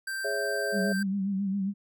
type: tone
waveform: square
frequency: 1568 Hz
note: G6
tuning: in tune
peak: -32 dBFS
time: 0.07-1.03 s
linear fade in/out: 5 ms
type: chord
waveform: sine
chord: C# minor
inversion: second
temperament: equal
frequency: 415.3 / 554.4 / 659.3 Hz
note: G#4 / C#5 / E5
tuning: 0 / 0 / 0 cents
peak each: -33 dBFS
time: 0.24-0.93 s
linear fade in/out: 10 ms
type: tone with vibrato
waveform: sine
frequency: 196 Hz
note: G3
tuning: in tune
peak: -26 dBFS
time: 0.72-1.74 s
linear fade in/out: 50 ms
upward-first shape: sine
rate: 7.4 Hz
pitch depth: 58 cents each way
effects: none